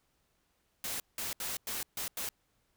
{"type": "noise bursts at uneven times", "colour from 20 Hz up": "white", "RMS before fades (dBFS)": -37, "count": 6, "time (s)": [[0.84, 1], [1.18, 1.33], [1.4, 1.57], [1.67, 1.83], [1.97, 2.08], [2.17, 2.29]], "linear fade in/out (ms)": 2, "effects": ["pink hiss -75 dBFS RMS until 2.76 s"]}